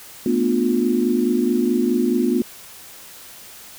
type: chord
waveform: sine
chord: B half-diminished seventh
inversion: third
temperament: just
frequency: 222.2 / 246.9 / 296.3 / 355.6 Hz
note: A3 / B3 / D4 / F4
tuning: +17 / 0 / +15 / +31 cents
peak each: -23 / -19 / -25 / -21 dBFS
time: 0.26-2.42 s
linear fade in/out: 2 ms
effects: white hiss -41 dBFS RMS until 3.78 s